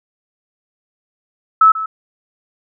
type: tone with echo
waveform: sine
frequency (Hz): 1303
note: E6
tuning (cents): -20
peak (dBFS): -5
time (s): 1.61-1.72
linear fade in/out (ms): 5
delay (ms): 140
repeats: 1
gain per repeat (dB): -14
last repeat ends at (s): 1.86
effects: none